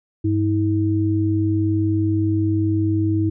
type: tone pair together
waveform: sine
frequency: 100.41 / 320.9 Hz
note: G2 / E4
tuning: +42 / -46 cents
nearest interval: octave + minor sixth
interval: 2012 cents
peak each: -19 dBFS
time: 0.24-3.3 s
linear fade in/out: 10 ms
effects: none